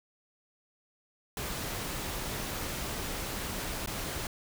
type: noise with dropouts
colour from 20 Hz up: pink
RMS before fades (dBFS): -36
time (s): 1.37-4.27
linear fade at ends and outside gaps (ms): 2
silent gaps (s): 3.861-3.873
effects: none